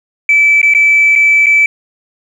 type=tone with dropouts; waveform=sine; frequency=2312 Hz; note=D7; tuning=28 cents flat; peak=-4 dBFS; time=0.29-1.66 s; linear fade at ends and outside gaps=2 ms; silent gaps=0.616-0.629 / 0.738-0.748 / 1.154-1.159 / 1.46-1.466 s; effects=tanh soft clip ceiling -1 dBFS + 7-bit